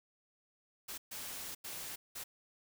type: noise bursts at uneven times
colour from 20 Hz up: white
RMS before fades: -44 dBFS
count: 4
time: 0.88-0.98 / 1.11-1.55 / 1.64-1.96 / 2.15-2.24 s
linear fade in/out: 10 ms
effects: none